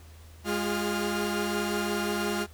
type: tone cluster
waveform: sawtooth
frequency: 206.8 / 350.3 / 407.9 / 1406 Hz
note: G#3 / F4 / G#4 / F6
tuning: -7 / +5 / -31 / +11 cents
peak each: -27 / -28 / -31 / -32 dBFS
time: 0.44-2.47 s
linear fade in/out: 50 ms
effects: added 80 Hz sine -47 dBFS peak until 2.53 s + pink hiss -56 dBFS RMS until 2.53 s